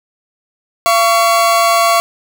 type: tone pair together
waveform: 40% pulse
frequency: 682.5 / 1123 Hz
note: F5 / C#6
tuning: -40 / +22 cents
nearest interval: major sixth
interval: 862 cents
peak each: -11 dBFS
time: 0.86-2 s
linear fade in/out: 0 ms
effects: none